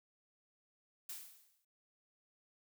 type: noise with exponential decay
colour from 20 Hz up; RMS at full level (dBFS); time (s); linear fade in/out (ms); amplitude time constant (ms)
blue; -43; 1.09-1.65; 5; 120
effects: none